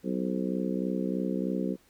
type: harmonic tone with a mistuned harmonic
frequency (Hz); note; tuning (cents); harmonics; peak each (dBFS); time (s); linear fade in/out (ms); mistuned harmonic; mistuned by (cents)
63.2; B1; +41; 3 / 4 / 5 / 6 / 7 / 8; -31 / -33 / -35 / -37 / -38 / -39; 0.03-1.77; 50; 8; +61
effects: pink hiss -63 dBFS RMS until 1.89 s